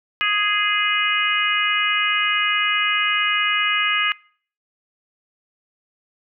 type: harmonic tone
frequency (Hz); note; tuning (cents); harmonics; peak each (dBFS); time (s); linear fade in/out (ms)
415.3; G#4; 0; 3 / 4 / 5 / 6 / 7; -24 / -24 / -24 / -24 / -24; 0.21-4.12; 0
effects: noise-tail reverb RT60 0.5 s tail -24 dB re dry